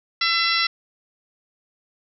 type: harmonic tone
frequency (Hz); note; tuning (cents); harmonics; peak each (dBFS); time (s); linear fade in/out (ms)
673; E5; +36; 2 / 3 / 4 / 5 / 6 / 7 / 8; -25 / -24 / -27 / -28 / -25 / -29 / -26; 0.21-0.67; 5
effects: none